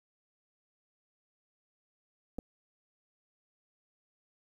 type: clicks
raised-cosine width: 2 ms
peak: -26 dBFS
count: 2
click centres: 2.385 / 2.389 s
effects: 10-bit